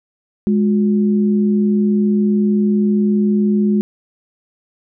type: tone pair together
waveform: sine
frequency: 207.7 / 360.4 Hz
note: G#3 / F#4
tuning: 0 / -45 cents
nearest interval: minor seventh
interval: 955 cents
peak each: -12 / -21 dBFS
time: 0.47-3.81 s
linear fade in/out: 0 ms
effects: none